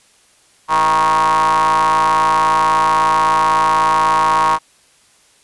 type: ring-modulated tone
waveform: square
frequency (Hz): 76.3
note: D#2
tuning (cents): -33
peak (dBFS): -9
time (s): 0.68-4.59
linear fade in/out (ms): 50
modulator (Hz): 1020
effects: white hiss -52 dBFS RMS until 5.43 s + resampled to 24000 Hz